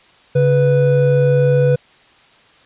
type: tone pair together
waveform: triangle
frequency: 139.64 / 493.9 Hz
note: C#3 / B4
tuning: +13 / 0 cents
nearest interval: octave + minor seventh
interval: 2187 cents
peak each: -11 dBFS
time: 0.35-1.76 s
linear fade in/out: 10 ms
effects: white hiss -49 dBFS RMS until 2.65 s + resampled to 8000 Hz